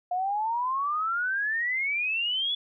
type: exponential sweep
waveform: sine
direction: up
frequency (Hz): 707 to 3453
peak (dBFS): -25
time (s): 0.11-2.55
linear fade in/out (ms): 5
effects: none